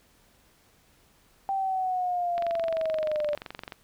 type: linear sweep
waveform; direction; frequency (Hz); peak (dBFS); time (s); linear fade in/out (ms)
sine; down; 784 to 587.3; -25; 1.49-3.35; 0
type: click train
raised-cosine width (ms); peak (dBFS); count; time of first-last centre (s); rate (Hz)
0.3; -21; 32; 2.38-3.722; 23.1
effects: pink hiss -62 dBFS RMS until 3.83 s